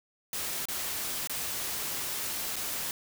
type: noise with dropouts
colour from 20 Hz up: white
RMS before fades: -34 dBFS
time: 0.33-2.91 s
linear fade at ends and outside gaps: 1 ms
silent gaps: 0.655-0.685 / 1.273-1.296 / 2.558-2.564 s
effects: none